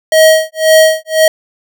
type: tone with tremolo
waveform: square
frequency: 634 Hz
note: D#5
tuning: 32 cents sharp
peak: -3 dBFS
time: 0.12-1.28 s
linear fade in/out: 2 ms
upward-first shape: sine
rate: 1.9 Hz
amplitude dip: 100%
effects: none